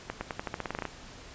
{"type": "accelerating click train", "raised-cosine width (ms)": 0.5, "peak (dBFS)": -17, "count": 13, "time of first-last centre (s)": [0.1, 0.853], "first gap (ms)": 110, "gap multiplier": 0.89, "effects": ["pink hiss -48 dBFS RMS until 1.34 s", "resampled to 16000 Hz"]}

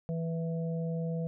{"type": "harmonic tone", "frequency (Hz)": 164.81, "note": "E3", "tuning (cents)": 0, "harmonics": [1, 3, 4], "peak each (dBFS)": [-31, -39, -44], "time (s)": [0.09, 1.27], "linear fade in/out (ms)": 0, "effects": []}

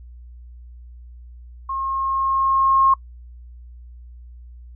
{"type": "tone with level ramp", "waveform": "sine", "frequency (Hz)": 1076, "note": "C6", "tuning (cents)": 48, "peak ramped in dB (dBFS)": [-23, -11], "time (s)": [1.69, 2.94], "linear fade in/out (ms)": 5, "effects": ["noise-tail reverb RT60 0.1 s tail -24 dB re dry", "added 60 Hz sine -38 dBFS peak until 4.75 s"]}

